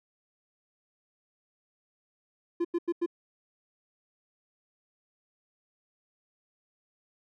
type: tone bursts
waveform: triangle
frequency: 343.8 Hz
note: F4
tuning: 27 cents flat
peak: -23 dBFS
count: 4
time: 2.6-3.062 s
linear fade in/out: 10 ms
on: 48 ms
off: 90 ms
effects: none